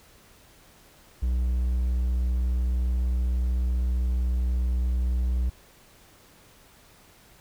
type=tone; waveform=triangle; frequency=61.74 Hz; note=B1; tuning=in tune; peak=-20 dBFS; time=1.22-5.5 s; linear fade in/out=10 ms; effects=pink hiss -55 dBFS RMS until 7.4 s